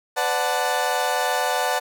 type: chord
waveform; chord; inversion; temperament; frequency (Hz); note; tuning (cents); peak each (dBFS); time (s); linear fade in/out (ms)
30% pulse; B minor seventh; none; equal with one note detuned; 504.3 / 587.3 / 740 / 880; B4 / D5 / F#5 / A5; +36 / 0 / 0 / 0; -25 / -25 / -22 / -23; 0.16-1.8; 20
effects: none